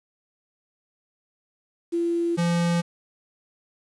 sine / square tone pair in turn, 340 / 171.43 Hz, F4 / F3, -46 / -32 cents, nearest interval octave, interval 1186 cents, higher first, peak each -21 dBFS, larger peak neither, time 1.92-2.37 / 2.37-2.82 s, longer neither, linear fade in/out 20 ms, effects resampled to 22050 Hz + 8-bit

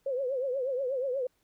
sine tone with vibrato, 523.3 Hz, C5, in tune, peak -28 dBFS, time 0.06-1.27 s, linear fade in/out 5 ms, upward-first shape triangle, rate 8.3 Hz, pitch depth 140 cents each way, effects pink hiss -73 dBFS RMS until 1.43 s

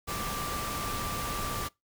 sine tone in noise, 1174.7 Hz, D6, in tune, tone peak -36 dBFS, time 0.07-1.69 s, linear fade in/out 20 ms, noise pink, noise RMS -35 dBFS, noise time 0.07-1.69 s, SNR -4 dB, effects noise-tail reverb RT60 0.2 s tail -23 dB re dry

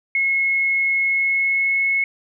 sine tone with pitch glide, 2174 to 2187 Hz, C#7 to C#7, -34 to -24 cents, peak -16 dBFS, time 0.15-2.04 s, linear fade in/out 2 ms, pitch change +10 cents, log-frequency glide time 0.99-1.81 s, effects none

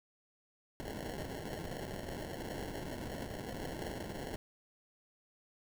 violet noise with sample-and-hold, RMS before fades -42 dBFS, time 0.8-4.36 s, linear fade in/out 0 ms, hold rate 1225 Hz, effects none

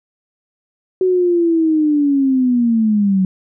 sine linear sweep, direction down, 374.9 to 185 Hz, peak -11 dBFS, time 1.01-3.25 s, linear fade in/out 2 ms, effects none

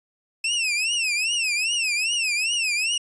sawtooth tone with vibrato, 2616 Hz, E7, 14 cents flat, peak -18 dBFS, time 0.44-2.98 s, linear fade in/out 5 ms, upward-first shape triangle, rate 2.5 Hz, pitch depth 210 cents each way, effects resampled to 22050 Hz

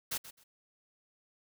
white noise with echo, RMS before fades -35 dBFS, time 0.11-0.18 s, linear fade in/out 10 ms, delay 130 ms, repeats 2, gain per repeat -14 dB, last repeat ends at 0.44 s, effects none

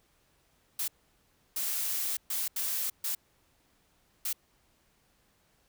blue noise bursts at uneven times, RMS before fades -32 dBFS, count 6, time 0.79-0.88 / 1.56-2.17 / 2.3-2.48 / 2.56-2.9 / 3.04-3.15 / 4.25-4.33 s, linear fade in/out 5 ms, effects pink hiss -69 dBFS RMS until 5.68 s

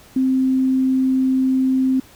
sine tone, 261.6 Hz, C4, in tune, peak -14 dBFS, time 0.16-2 s, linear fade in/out 5 ms, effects pink hiss -47 dBFS RMS until 2.15 s

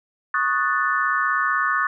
sine chord, D# half-diminished seventh, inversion third, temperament equal, 1108.7 / 1244.5 / 1480 / 1760 Hz, C#6 / D#6 / F#6 / A6, 0 / 0 / 0 / 0 cents, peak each -24 dBFS, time 0.34-1.87 s, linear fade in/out 2 ms, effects none

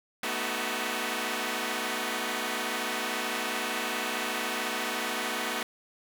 5% pulse chord, B dominant seventh, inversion third, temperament equal with one note detuned, 220 / 246.9 / 311.1 / 377.1 Hz, A3 / B3 / D#4 / F#4, 0 / 0 / 0 / +33 cents, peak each -24 / -23 / -25 / -24 dBFS, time 0.23-5.63 s, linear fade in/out 2 ms, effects none

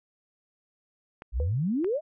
clicks, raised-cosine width 0.5 ms, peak -26 dBFS, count 2, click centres 1.221 / 1.845 s
sine exponential sweep, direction up, 51.91 to 659 Hz, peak -24 dBFS, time 1.32-2.01 s, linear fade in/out 50 ms
sine tone with exponential decay, 493.9 Hz, B4, in tune, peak -29 dBFS, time 1.4-1.55 s, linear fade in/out 1 ms, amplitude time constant 32 ms
effects none

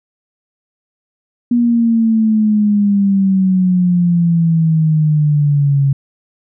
sine exponential sweep, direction down, 241.4 to 137.2 Hz, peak -9 dBFS, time 1.51-5.93 s, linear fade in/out 5 ms, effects none

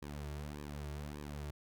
sawtooth tone with flanger, 73.42 Hz, D2, in tune, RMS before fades -44 dBFS, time 0.02-1.51 s, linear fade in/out 5 ms, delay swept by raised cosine 1.4 to 4 ms, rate 1.7 Hz, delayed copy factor -0.85, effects none

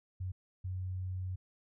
sine tone bursts at uneven times, 92.5 Hz, F#2, in tune, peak -35 dBFS, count 2, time 0.2-0.32 / 0.64-1.36 s, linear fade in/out 10 ms, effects none

